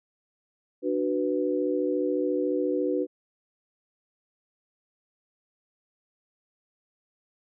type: chord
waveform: sine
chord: B minor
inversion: first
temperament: just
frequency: 296.3 / 370.4 / 493.9 Hz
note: D4 / F#4 / B4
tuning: +15 / +2 / 0 cents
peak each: -28 dBFS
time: 0.82-3.07 s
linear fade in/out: 50 ms
effects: none